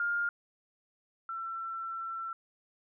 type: tone pair in turn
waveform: sine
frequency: 1409 / 1344.5 Hz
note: F6 / E6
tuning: +15 / +34 cents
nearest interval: minor second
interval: 81 cents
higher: first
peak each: -28 / -35 dBFS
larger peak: first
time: 0-0.29 / 1.29-2.33 s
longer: second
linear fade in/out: 2 ms
effects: none